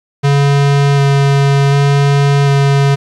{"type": "tone with vibrato", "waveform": "square", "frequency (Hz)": 140.4, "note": "C#3", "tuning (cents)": 22, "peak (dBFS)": -8, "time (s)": [0.23, 2.96], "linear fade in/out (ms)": 20, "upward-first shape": "square", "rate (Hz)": 0.67, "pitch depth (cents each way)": 9, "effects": ["low-pass 6000 Hz 12 dB/octave", "8-bit"]}